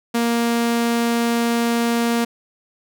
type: tone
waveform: sawtooth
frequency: 234.2 Hz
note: A#3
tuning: 8 cents sharp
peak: -13 dBFS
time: 0.14-2.25 s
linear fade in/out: 10 ms
effects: none

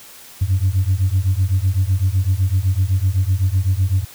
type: beating tone pair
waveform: sine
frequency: 90.8 / 98.7 Hz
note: F#2 / G2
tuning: -32 / +12 cents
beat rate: 7.9 Hz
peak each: -16 dBFS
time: 0.41-4.05 s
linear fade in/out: 10 ms
effects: tanh soft clip ceiling -9 dBFS + white hiss -41 dBFS RMS until 4.14 s

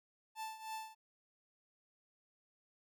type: tone with tremolo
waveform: 45% pulse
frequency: 880 Hz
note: A5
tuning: in tune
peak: -40 dBFS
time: 0.35-0.95 s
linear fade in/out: 50 ms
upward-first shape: triangle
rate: 3.2 Hz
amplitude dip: 80%
effects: none

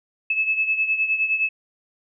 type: beating tone pair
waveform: sine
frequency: 2600 / 2609.7 Hz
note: E7 / E7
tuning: -24 / -18 cents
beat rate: 9.7 Hz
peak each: -20 / -26 dBFS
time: 0.3-1.49 s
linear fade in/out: 5 ms
effects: none

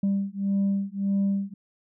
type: beating tone pair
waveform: sine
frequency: 196.8 / 198.5 Hz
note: G3 / G3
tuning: +7 / +22 cents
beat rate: 1.7 Hz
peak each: -24 dBFS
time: 0.03-1.54 s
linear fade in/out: 5 ms
effects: tanh soft clip ceiling -19 dBFS

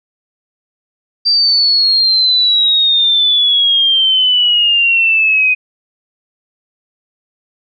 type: exponential sweep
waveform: sine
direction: down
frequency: 4704 to 2495 Hz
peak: -8 dBFS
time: 1.25-5.55 s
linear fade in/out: 20 ms
effects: none

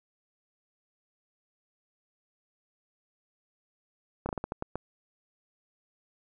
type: slowing click train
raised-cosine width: 1 ms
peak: -18 dBFS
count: 8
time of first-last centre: 4.26-4.756 s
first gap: 30 ms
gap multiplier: 1.28
effects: none

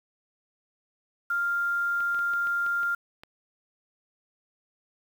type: tone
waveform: sine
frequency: 1396.9 Hz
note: F6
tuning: in tune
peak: -24 dBFS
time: 1.3-2.95 s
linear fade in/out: 5 ms
type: clicks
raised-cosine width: 0.3 ms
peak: -28 dBFS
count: 8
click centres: 2.005 / 2.146 / 2.191 / 2.336 / 2.471 / 2.664 / 2.832 / 3.235 s
effects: 8-bit

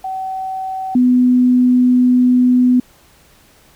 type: tone pair in turn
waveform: sine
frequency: 760 / 249.6 Hz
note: F#5 / B3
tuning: +46 / +19 cents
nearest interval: octave + perfect fifth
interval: 1927 cents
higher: first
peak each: -20 / -8 dBFS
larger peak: second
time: 0.04-0.95 / 0.95-2.8 s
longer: second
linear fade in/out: 5 ms
effects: pink hiss -49 dBFS RMS until 3.75 s

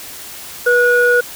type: tone pair together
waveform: sine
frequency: 485.9 / 1456 Hz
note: B4 / F#6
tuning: -28 / -28 cents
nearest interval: octave + perfect fifth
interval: 1900 cents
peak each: -11 dBFS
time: 0.66-1.21 s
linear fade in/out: 10 ms
effects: tanh soft clip ceiling -2 dBFS + white hiss -32 dBFS RMS until 1.35 s

